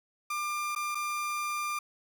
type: tone with dropouts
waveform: 30% pulse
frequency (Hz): 1195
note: D6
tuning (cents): +30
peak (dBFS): -28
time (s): 0.3-1.79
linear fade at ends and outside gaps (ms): 5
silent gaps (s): 0.751-0.76 / 0.948-0.952
effects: none